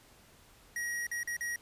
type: tone with dropouts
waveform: square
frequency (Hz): 1900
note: A#6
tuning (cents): +33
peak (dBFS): -34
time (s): 0.76-1.56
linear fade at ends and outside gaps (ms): 2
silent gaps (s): 1.068-1.114 / 1.232-1.274 / 1.367-1.408
effects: pink hiss -60 dBFS RMS until 1.61 s + resampled to 32000 Hz